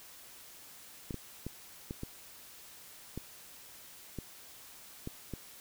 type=clicks; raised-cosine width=3 ms; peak=-25 dBFS; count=9; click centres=1.108 / 1.143 / 1.466 / 1.909 / 2.034 / 3.176 / 4.187 / 5.074 / 5.337 s; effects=white hiss -53 dBFS RMS until 5.6 s